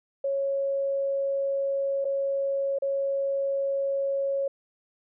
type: tone with dropouts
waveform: sine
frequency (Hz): 551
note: C#5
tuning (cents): -11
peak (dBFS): -24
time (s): 0.24-4.48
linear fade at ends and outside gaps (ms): 5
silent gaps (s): 2.045-2.051 / 2.787-2.821
effects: none